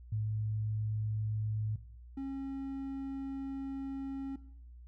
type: tone pair in turn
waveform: sine / triangle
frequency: 107.7 / 271.4 Hz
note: A2 / C#4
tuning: -37 / -36 cents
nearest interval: octave + major third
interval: 1601 cents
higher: second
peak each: -31 / -34 dBFS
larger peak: first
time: 0.12-1.76 / 2.17-4.36 s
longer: second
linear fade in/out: 5 ms
effects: noise-tail reverb RT60 0.7 s tail -17 dB re dry + added 60 Hz sine -49 dBFS peak until 4.87 s